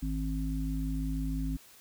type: harmonic tone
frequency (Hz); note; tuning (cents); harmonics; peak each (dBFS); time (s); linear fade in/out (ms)
53; G#1; +36; 1 / 3 / 5; -32 / -37 / -35; 0.02-1.57; 10
effects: white hiss -56 dBFS RMS until 1.8 s